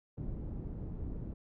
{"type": "low-pass noise", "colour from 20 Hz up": "pink", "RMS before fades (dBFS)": -40, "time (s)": [0.17, 1.34], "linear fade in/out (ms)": 10, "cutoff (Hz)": 260, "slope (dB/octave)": 12, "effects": []}